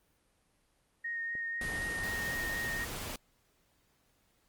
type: tone with vibrato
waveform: sine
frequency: 1855 Hz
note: A#6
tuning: 9 cents flat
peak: -34 dBFS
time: 1.04-2.85 s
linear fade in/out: 10 ms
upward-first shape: sine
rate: 4 Hz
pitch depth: 14 cents each way
type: click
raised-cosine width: 2 ms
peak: -36 dBFS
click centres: 1.353 s
type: noise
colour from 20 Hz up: pink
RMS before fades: -40 dBFS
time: 1.61-3.16 s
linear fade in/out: 2 ms
effects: pink hiss -72 dBFS RMS until 4.48 s + Opus 32 kbps